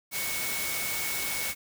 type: tone in noise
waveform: sine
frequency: 2217 Hz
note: C#7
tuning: in tune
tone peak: -35 dBFS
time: 0.11-1.55 s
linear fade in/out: 50 ms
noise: white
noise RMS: -32 dBFS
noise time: 0.11-1.55 s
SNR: -6 dB
effects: none